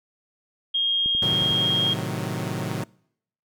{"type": "tone", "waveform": "sine", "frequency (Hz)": 3241, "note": "G#7", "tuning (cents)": -43, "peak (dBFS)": -20, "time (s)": [0.74, 1.94], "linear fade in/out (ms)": 10}
{"type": "click train", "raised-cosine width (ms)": 3, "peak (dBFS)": -24, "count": 6, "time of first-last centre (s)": [1.06, 1.51], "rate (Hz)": 11.1}
{"type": "chord", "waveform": "sawtooth", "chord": "A diminished seventh", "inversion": "none", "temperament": "equal", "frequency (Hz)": [110, 130.81, 155.56, 185], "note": ["A2", "C3", "Eb3", "Gb3"], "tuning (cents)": [0, 0, 0, 0], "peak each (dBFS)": -28, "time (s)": [1.22, 2.84], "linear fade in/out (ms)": 5}
{"effects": ["noise-tail reverb RT60 0.7 s tail -25 dB re dry"]}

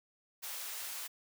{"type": "high-pass noise", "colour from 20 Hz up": "white", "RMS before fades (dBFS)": -42, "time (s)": [0.42, 1.08], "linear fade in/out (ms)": 20, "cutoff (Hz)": 660, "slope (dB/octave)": 12, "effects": []}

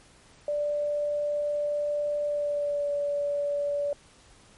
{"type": "tone with pitch glide", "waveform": "sine", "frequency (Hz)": [587.3, 576.2], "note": ["D5", "D5"], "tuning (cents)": [0, -33], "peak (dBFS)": -25, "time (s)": [0.48, 3.93], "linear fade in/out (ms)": 2, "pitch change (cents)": -33, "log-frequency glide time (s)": [2.23, 2.92], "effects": ["pink hiss -56 dBFS RMS until 4.57 s", "MP3 48 kbps"]}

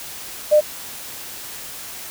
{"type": "tone", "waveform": "sine", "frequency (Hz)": 602, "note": "D5", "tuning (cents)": 43, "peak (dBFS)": -9, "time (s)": [0.51, 0.61], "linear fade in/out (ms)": 20, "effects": ["white hiss -34 dBFS RMS until 2.1 s"]}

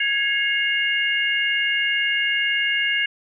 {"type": "tone cluster", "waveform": "sine", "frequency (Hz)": [1659, 2163, 2821], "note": ["G#6", "C#7", "F7"], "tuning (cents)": [-2, -43, 17], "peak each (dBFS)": -23, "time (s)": [0, 3.06], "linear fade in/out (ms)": 5, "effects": []}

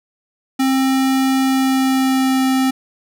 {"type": "tone with pitch glide", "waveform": "square", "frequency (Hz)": [265.2, 262.6], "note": ["C4", "C4"], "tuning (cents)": [23, 6], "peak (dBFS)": -14, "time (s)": [0.59, 2.71], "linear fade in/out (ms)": 10, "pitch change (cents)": -17, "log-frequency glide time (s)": [1.42, 2.47], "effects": []}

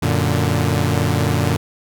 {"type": "chord", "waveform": "sawtooth", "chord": "Gb augmented", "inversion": "none", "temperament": "equal", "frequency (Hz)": [92.5, 116.54, 146.83], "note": ["Gb2", "Bb2", "D3"], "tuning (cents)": [0, 0, 0], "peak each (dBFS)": -16, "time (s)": [0.02, 1.57], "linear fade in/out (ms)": 10, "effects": []}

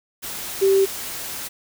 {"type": "tone in noise", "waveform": "sine", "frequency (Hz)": 388.5, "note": "G4", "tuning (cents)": -16, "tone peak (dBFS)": -13, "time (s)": [0.61, 0.86], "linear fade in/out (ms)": 20, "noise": "white", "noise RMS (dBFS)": -31, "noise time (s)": [0.22, 1.49], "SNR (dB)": 15, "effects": []}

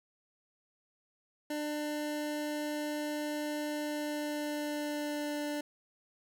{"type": "tone with pitch glide", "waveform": "25% pulse", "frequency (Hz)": [298.6, 294.8], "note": ["D4", "D4"], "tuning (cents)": [29, 7], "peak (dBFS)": -30, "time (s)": [1.5, 5.61], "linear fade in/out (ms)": 5, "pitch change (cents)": -22, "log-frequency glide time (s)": [3.75, 5.43], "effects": []}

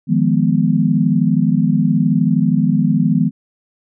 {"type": "chord", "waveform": "sine", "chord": "F half-diminished seventh", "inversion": "third", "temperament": "equal", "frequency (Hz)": [155.56, 174.61, 207.7, 246.9], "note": ["Eb3", "F3", "Ab3", "Cb4"], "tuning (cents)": [0, 0, 0, 0], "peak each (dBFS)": -17, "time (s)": [0.07, 3.31], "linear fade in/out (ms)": 50, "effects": []}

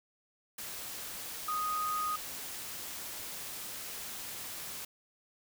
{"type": "tone in noise", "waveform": "sine", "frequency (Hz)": 1244.5, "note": "D#6", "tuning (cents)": 0, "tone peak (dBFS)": -31, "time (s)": [1.48, 2.16], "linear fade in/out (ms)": 5, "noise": "white", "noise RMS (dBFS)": -42, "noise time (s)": [0.58, 4.85], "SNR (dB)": 8, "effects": []}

